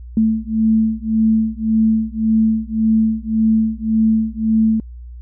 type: beating tone pair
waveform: sine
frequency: 220 / 221.8 Hz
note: A3 / A3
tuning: 0 / +14 cents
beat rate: 1.8 Hz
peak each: -16 dBFS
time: 0.17-4.8 s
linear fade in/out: 2 ms
effects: added 60 Hz sine -31 dBFS peak until 5.21 s